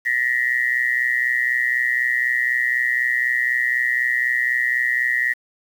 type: tone with amplitude modulation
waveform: sine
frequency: 1900 Hz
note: A#6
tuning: 33 cents sharp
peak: -13 dBFS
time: 0.05-5.34 s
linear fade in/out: 20 ms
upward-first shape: sine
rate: 124 Hz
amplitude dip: 95%
effects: 7-bit